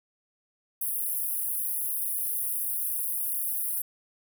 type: high-pass noise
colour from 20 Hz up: pink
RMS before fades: -30 dBFS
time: 0.81-3.82 s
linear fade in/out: 5 ms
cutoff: 9800 Hz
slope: 96 dB/octave
effects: none